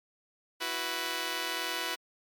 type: chord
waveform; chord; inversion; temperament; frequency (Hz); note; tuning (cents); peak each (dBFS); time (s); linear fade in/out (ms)
5% pulse; E suspended second; none; just; 329.6 / 370.8 / 494.4; E4 / F#4 / B4; 0 / +4 / +2; -26; 0.6-1.96; 20
effects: MP3 96 kbps